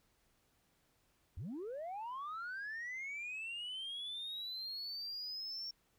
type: linear sweep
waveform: sine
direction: up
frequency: 65.41 to 5510 Hz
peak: -39 dBFS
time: 1.37-5.71 s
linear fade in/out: 5 ms
effects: tanh soft clip ceiling -39 dBFS + pink hiss -75 dBFS RMS until 5.98 s